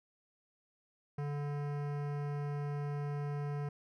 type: tone with hard clipping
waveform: sine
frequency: 144.9 Hz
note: D3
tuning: 23 cents flat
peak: -37 dBFS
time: 1.18-3.69 s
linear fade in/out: 5 ms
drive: 18 dB
effects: none